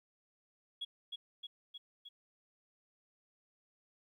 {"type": "tone with echo", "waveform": "sine", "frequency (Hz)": 3337, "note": "G#7", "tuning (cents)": 8, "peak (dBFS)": -36, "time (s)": [0.81, 0.85], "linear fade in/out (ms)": 10, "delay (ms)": 310, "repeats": 4, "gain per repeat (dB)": -3, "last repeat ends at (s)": 2.09, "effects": ["tanh soft clip ceiling -34 dBFS", "13-bit"]}